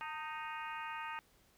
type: harmonic tone with a mistuned harmonic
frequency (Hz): 311.1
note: D#4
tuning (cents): 0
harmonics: 3 / 4 / 5 / 6 / 7 / 8 / 9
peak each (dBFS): -44 / -46 / -49 / -50 / -54 / -50 / -54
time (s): 0.01-1.19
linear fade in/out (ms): 0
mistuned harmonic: 3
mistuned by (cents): -41
effects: pink hiss -69 dBFS RMS until 1.57 s